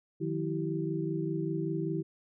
sine tone cluster, 154.6 / 179.7 / 327.5 / 386.9 Hz, D#3 / F3 / E4 / G4, -11 / +50 / -11 / -23 cents, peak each -34 / -39 / -34 / -36 dBFS, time 0.2-2.03 s, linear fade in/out 20 ms, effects none

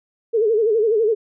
sine tone with vibrato, 439 Hz, A4, 4 cents flat, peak -14 dBFS, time 0.33-1.15 s, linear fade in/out 20 ms, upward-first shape sine, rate 12 Hz, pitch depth 110 cents each way, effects none

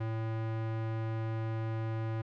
square tone, 111.8 Hz, A2, 28 cents sharp, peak -33 dBFS, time 0-2.22 s, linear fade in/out 10 ms, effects low-pass 2000 Hz 12 dB/octave

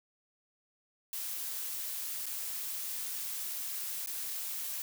blue noise with dropouts, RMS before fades -38 dBFS, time 1.13-4.82 s, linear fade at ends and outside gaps 1 ms, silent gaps 2.258-2.264 / 4.061-4.072 s, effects none

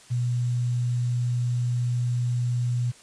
sine tone with quantisation, 121.8 Hz, B2, 24 cents flat, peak -22 dBFS, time 0.1-2.92 s, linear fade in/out 20 ms, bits 8, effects white hiss -51 dBFS RMS until 3.02 s + resampled to 22050 Hz

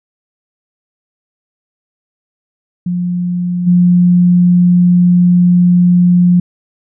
sine tone with level steps, 177.3 Hz, F3, 26 cents sharp, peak -13 / -5 dBFS, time 2.86-6.4 s, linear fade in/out 5 ms, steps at 3.66 s, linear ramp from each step 20 ms, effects none

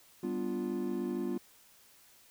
triangle chord, G dominant seventh, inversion none, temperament equal, 196 / 246.9 / 293.7 / 349.2 Hz, G3 / B3 / D4 / F4, 0 / 0 / 0 / 0 cents, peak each -37 / -35 / -39 / -34 dBFS, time 0.23-1.38 s, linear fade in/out 5 ms, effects white hiss -61 dBFS RMS until 2.3 s

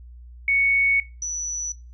sine tone pair in turn, 2221 / 5929 Hz, C#7 / F#8, +3 / +3 cents, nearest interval octave + perfect fourth, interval 1700 cents, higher second, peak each -17 / -25 dBFS, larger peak first, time 0.48-1 / 1.22-1.72 s, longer first, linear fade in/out 2 ms, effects noise-tail reverb RT60 0.3 s tail -19 dB re dry + added 60 Hz sine -40 dBFS peak until 1.93 s

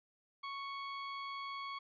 sawtooth tone, 1108.7 Hz, C#6, in tune, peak -37 dBFS, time 0.43-1.79 s, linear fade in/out 10 ms, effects resampled to 11025 Hz

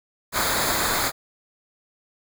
pink noise with comb filter, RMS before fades -23 dBFS, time 0.32-1.12 s, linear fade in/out 50 ms, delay 0.35 ms, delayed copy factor -0.7, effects none

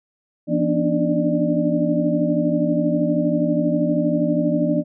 sine tone cluster, 169.3 / 241.9 / 288.3 / 300.8 / 595 Hz, E3 / B3 / D4 / D4 / D5, +46 / -36 / -32 / +42 / +22 cents, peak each -23 dBFS, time 0.47-4.84 s, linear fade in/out 50 ms, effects none

